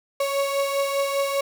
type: beating tone pair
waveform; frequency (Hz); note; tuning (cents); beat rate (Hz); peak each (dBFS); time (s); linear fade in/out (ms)
35% pulse; 554.4 / 559.4; C#5 / C#5; 0 / +16; 5; -21 / -27; 0.2-1.41; 5
effects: none